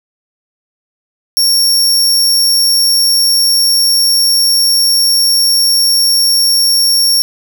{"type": "tone", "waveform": "sawtooth", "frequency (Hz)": 5510, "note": "F8", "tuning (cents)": -24, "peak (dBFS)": -5, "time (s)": [1.37, 7.22], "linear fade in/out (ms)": 0, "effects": []}